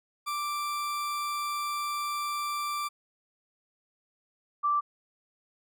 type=tone pair in turn; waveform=40% pulse / sine; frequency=1174.7 / 1170.4 Hz; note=D6 / D6; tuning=0 / -6 cents; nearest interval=unison; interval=6 cents; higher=first; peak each=-29 / -23 dBFS; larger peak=second; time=0.26-2.89 / 4.63-4.81 s; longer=first; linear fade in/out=20 ms; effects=none